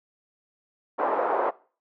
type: band-pass noise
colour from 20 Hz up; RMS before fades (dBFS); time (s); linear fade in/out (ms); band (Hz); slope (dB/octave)
white; -25; 0.98-1.51; 20; 390 to 1000; 24
effects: noise-tail reverb RT60 0.4 s tail -21 dB re dry